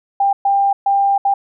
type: tone bursts at uneven times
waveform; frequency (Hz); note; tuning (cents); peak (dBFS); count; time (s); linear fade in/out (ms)
sine; 795; G5; +24; -11; 4; 0.2-0.33 / 0.45-0.73 / 0.86-1.18 / 1.25-1.34; 5
effects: none